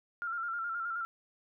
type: tone with vibrato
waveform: sine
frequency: 1377 Hz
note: F6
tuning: 25 cents flat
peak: -33 dBFS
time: 0.22-1.05 s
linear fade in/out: 0 ms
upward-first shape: square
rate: 9.5 Hz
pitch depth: 44 cents each way
effects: none